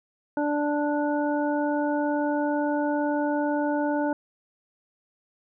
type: harmonic tone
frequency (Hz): 293.7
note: D4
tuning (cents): 0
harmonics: 1 / 2 / 3 / 5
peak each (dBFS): -25 / -28 / -30 / -35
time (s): 0.37-4.13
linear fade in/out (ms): 2
effects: none